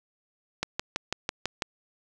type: click train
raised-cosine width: 0.2 ms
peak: -10 dBFS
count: 7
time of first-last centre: 0.63-1.622 s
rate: 6.05 Hz
effects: none